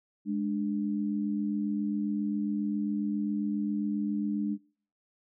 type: tone pair together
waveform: sine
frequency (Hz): 207.7 / 295.1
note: G#3 / D4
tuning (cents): 0 / +8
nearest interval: tritone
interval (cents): 608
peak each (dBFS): -29 / -32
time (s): 0.25-4.58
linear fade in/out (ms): 50
effects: noise-tail reverb RT60 0.5 s tail -25 dB re dry